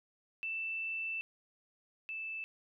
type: tone pair in turn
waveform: sine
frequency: 2657 / 2637 Hz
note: E7 / E7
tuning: +13 / 0 cents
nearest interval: unison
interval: 13 cents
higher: first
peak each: -35 / -38 dBFS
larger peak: first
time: 0.43-1.21 / 2.09-2.44 s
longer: first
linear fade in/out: 0 ms
effects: none